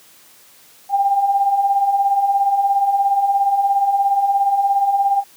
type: beating tone pair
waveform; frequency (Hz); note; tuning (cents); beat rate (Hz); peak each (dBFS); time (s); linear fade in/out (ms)
sine; 781 / 798; G5 / G5; -7 / +31; 17; -22 / -14; 0.89-5.24; 50
effects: white hiss -48 dBFS RMS until 5.36 s + high-pass 100 Hz 12 dB/octave